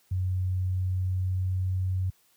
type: tone with pitch glide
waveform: sine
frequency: 92.4 to 93.04 Hz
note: F#2 to F#2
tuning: -2 to +10 cents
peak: -24 dBFS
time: 0.11-2.1 s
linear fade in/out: 5 ms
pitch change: +12 cents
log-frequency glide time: 0.6-1.85 s
effects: white hiss -65 dBFS RMS until 2.36 s + high-pass 60 Hz 12 dB/octave